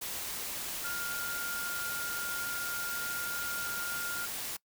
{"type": "tone in noise", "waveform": "sine", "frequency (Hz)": 1408, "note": "F6", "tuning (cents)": 14, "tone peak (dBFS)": -36, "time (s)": [0.84, 4.26], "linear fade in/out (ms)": 10, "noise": "white", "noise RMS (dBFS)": -38, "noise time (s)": [0.01, 4.57], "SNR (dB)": -1, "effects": ["noise-tail reverb RT60 0.1 s tail -23 dB re dry"]}